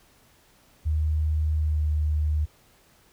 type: tone with pitch glide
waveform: sine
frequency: 77.2 to 76.01 Hz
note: D#2 to D#2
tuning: -13 to -40 cents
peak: -21 dBFS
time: 0.85-2.46 s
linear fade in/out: 20 ms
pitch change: -27 cents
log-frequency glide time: 1.58-1.83 s
effects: pink hiss -59 dBFS RMS until 3.12 s